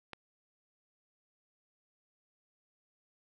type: click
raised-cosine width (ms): 0.3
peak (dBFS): -26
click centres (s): 0.133
effects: none